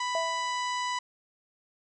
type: harmonic tone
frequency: 991 Hz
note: B5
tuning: 6 cents sharp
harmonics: 1 / 2 / 3 / 4 / 5 / 6 / 7 / 8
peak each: -30 / -36 / -40 / -42 / -44 / -46 / -47 / -48 dBFS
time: 0-0.99 s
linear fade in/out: 5 ms
type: tone with exponential decay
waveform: sine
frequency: 659.3 Hz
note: E5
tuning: in tune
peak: -26 dBFS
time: 0.15-0.71 s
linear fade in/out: 1 ms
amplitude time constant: 120 ms
effects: none